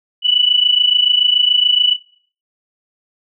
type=tone pair together; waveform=sine; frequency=2946 / 2973 Hz; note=F#7 / F#7; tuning=-8 / +8 cents; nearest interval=unison; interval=16 cents; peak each=-14 / -13 dBFS; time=0.22-1.97 s; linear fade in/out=50 ms; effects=noise-tail reverb RT60 0.5 s tail -21 dB re dry